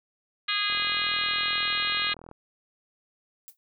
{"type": "harmonic tone", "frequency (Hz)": 412.1, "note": "G#4", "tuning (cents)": -13, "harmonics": [3, 4, 5, 6, 7, 8, 9, 10], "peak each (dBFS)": [-33, -33, -33, -33, -33, -33, -33, -33], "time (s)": [0.48, 2.14], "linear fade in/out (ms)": 10}
{"type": "click train", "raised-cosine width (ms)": 1, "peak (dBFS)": -30, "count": 67, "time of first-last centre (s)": [0.7, 2.314], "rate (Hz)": 40.9}
{"type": "noise with exponential decay", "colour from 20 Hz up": "violet", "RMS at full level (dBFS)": -40, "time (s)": [3.48, 3.57], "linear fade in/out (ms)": 0, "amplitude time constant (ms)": 18}
{"effects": []}